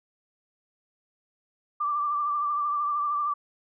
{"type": "tone with vibrato", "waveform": "sine", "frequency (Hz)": 1174.7, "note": "D6", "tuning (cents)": 0, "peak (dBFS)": -24, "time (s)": [1.8, 3.34], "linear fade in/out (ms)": 10, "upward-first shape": "triangle", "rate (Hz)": 13, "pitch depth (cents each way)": 44, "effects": []}